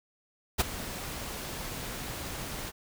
pink noise with ADSR envelope, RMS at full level -23 dBFS, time 0.58-2.72 s, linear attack 24 ms, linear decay 20 ms, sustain -15 dB, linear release 37 ms, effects none

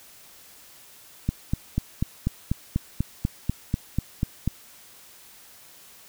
click train, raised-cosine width 5 ms, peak -10 dBFS, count 14, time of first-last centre 1.29-4.476 s, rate 4.08 Hz, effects white hiss -50 dBFS RMS until 6.08 s

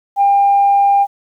sine tone, 800 Hz, G5, 35 cents sharp, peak -7 dBFS, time 0.16-1.07 s, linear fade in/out 50 ms, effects tanh soft clip ceiling -4 dBFS + 8-bit

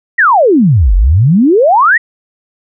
sine exponential two-way sweep, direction down then up, 1975.5 to 42.54 to 1975.5 Hz, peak -4 dBFS, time 0.18-1.98 s, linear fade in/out 10 ms, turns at 0.95 s, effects none

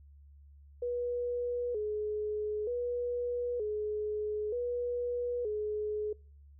sine tone with vibrato, 453.4 Hz, A#4, 48 cents flat, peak -31 dBFS, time 0.82-6.13 s, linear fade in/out 5 ms, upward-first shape square, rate 0.54 Hz, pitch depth 120 cents each way, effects noise-tail reverb RT60 0.5 s tail -26 dB re dry + added 71 Hz sine -53 dBFS peak until 6.59 s

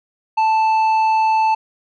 sine tone with tanh clipping, 880 Hz, A5, in tune, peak -14 dBFS, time 0.37-1.55 s, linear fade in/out 10 ms, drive 7 dB, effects none

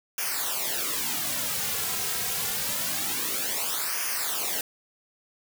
white noise with flanger, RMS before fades -29 dBFS, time 0.18-4.61 s, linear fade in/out 2 ms, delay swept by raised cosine 0.25 to 3.45 ms, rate 0.26 Hz, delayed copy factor -0.8, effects none

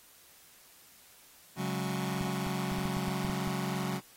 sawtooth chord, C# suspended fourth, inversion none, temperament just, 138.59 / 184.79 / 207.9 Hz, C#3 / F#3 / G#3, 0 / -2 / +2 cents, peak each -32 / -30 / -34 dBFS, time 1.56-4.01 s, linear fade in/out 50 ms
clicks, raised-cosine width 5 ms, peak -27 dBFS, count 10, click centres 2.212 / 2.468 / 2.719 / 2.785 / 2.855 / 2.969 / 3.082 / 3.249 / 3.298 / 3.476 s
effects white hiss -58 dBFS RMS until 4.16 s + AAC 48 kbps

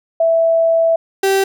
sine / 35% pulse tone pair in turn, 659.3 / 388.6 Hz, E5 / G4, 0 / -15 cents, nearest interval major sixth, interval 915 cents, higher first, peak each -10 dBFS, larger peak neither, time 0.2-0.96 / 1.23-1.44 s, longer first, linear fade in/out 5 ms, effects none

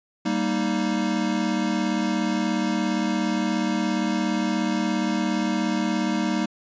square chord, Eb major, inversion first, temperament equal, 196 / 233.1 / 311.1 Hz, G3 / Bb3 / Eb4, 0 / 0 / 0 cents, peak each -27 dBFS, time 0.25-6.46 s, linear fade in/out 10 ms, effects resampled to 16000 Hz

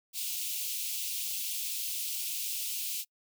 white high-pass noise, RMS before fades -35 dBFS, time 0.13-3.05 s, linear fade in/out 50 ms, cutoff 2500 Hz, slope 48 dB/octave, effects noise-tail reverb RT60 0.1 s tail -26 dB re dry

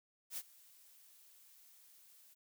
blue noise with ADSR envelope, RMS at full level -41 dBFS, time 0.3-2.35 s, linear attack 74 ms, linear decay 48 ms, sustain -22 dB, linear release 22 ms, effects none

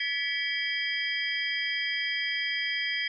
sine tone cluster, 1710 / 1966 / 2283 / 3209 / 4920 Hz, A6 / B6 / D7 / G7 / D#8, -50 / -8 / -50 / +40 / -20 cents, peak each -38 / -31 / -34 / -33 / -38 dBFS, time 0-3.08 s, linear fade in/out 5 ms, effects none

